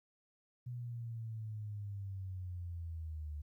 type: linear sweep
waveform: sine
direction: down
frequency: 123.47 to 73.3 Hz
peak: -40 dBFS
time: 0.66-3.42 s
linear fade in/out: 10 ms
effects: 13-bit